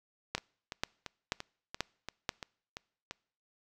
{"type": "two click trains", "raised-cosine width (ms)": 0.2, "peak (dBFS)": [-22, -13], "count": [9, 5], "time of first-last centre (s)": [[0.38, 3.11], [0.35, 2.292]], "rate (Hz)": [2.93, 2.06], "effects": ["noise-tail reverb RT60 0.6 s tail -26 dB re dry"]}